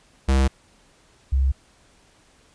square / sine tone pair in turn, 66.8 / 66.8 Hz, C2 / C2, +36 / +36 cents, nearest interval unison, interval 0 cents, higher neither, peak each -16 dBFS, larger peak neither, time 0.28-0.48 / 1.32-1.52 s, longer neither, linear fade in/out 10 ms, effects pink hiss -57 dBFS RMS until 2.54 s + resampled to 22050 Hz

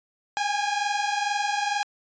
sawtooth tone pair together, 808.4 / 830.6 Hz, G#5 / G#5, -47 / 0 cents, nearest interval unison, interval 47 cents, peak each -23 dBFS, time 0.37-1.83 s, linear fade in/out 0 ms, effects resampled to 16000 Hz

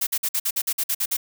blue noise bursts, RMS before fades -23 dBFS, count 11, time 0.01-1.169 s, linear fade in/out 10 ms, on 59 ms, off 51 ms, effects none

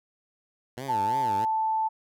10% pulse tone with vibrato, 115.8 Hz, A#2, 11 cents flat, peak -26 dBFS, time 0.77-1.45 s, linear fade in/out 5 ms, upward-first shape sine, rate 3 Hz, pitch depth 300 cents each way
sine tone, 880 Hz, A5, in tune, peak -23 dBFS, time 0.88-1.89 s, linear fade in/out 20 ms
effects none

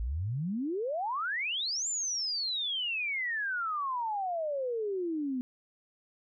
sine exponential two-way sweep, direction up then down, 51.91 to 7370 to 245.7 Hz, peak -30 dBFS, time 0-5.41 s, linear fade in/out 0 ms, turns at 1.88 s, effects none

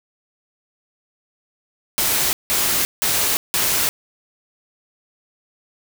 white noise bursts, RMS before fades -19 dBFS, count 4, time 1.98-3.89 s, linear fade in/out 0 ms, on 350 ms, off 170 ms, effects none

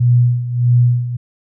sine tone with tremolo, 121.8 Hz, B2, 24 cents flat, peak -7 dBFS, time 0-1.17 s, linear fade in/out 10 ms, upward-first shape sine, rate 1.6 Hz, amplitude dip 75%, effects none

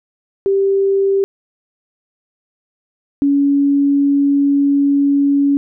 sine tone pair in turn, 392 / 281.7 Hz, G4 / C#4, 0 / +28 cents, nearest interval tritone, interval 572 cents, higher first, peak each -11 / -10 dBFS, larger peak second, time 0.46-1.24 / 3.22-5.57 s, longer second, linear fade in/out 0 ms, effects none

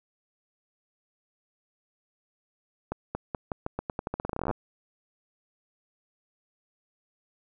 accelerating click train, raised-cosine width 1 ms, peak -16 dBFS, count 24, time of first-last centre 2.92-4.512 s, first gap 230 ms, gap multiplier 0.86, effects none

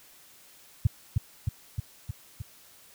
sine tone with echo, 103.83 Hz, G#2, in tune, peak -15 dBFS, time 0.85-0.87 s, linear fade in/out 5 ms, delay 310 ms, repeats 5, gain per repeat -3 dB, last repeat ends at 2.42 s, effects white hiss -55 dBFS RMS until 2.94 s

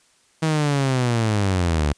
sawtooth linear sweep, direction down, 161.2 to 69.9 Hz, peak -14 dBFS, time 0.42-1.93 s, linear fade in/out 10 ms, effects white hiss -59 dBFS RMS until 1.97 s + resampled to 22050 Hz

